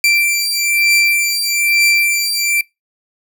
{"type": "beating tone pair", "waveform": "sawtooth", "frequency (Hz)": [2349, 2350.1], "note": ["D7", "D7"], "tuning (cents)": [0, 1], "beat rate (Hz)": 1.1, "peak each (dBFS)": [-12, -12], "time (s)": [0.04, 2.61], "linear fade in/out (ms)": 2, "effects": ["noise-tail reverb RT60 0.2 s tail -23 dB re dry"]}